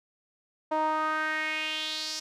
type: tone with band-pass filter sweep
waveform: sawtooth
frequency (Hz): 311.1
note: D#4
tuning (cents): 0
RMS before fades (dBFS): -30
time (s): 0.71-2.2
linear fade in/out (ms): 10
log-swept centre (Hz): 790 to 5500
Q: 3.7
effects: none